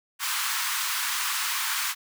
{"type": "high-pass noise", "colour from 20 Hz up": "pink", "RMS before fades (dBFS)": -28, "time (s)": [0.19, 1.95], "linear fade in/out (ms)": 50, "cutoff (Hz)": 980, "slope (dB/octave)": 48, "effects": []}